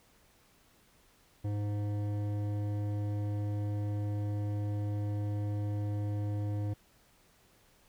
sine tone with hard clipping, 103.3 Hz, G#2, 9 cents flat, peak -33 dBFS, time 1.44-6.74 s, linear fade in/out 10 ms, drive 12 dB, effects pink hiss -65 dBFS RMS until 7.88 s

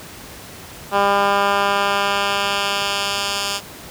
10% pulse tone with band-pass filter sweep, 200.3 Hz, G3, 38 cents sharp, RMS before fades -19 dBFS, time 0.91-3.61 s, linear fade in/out 50 ms, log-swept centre 1000 to 5300 Hz, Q 0.83, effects pink hiss -37 dBFS RMS until 3.9 s + high-pass 60 Hz 12 dB/octave

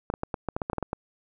clicks, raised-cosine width 1 ms, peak -14 dBFS, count 12, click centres 0.101 / 0.139 / 0.234 / 0.342 / 0.487 / 0.565 / 0.618 / 0.699 / 0.732 / 0.783 / 0.827 / 0.931 s, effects none

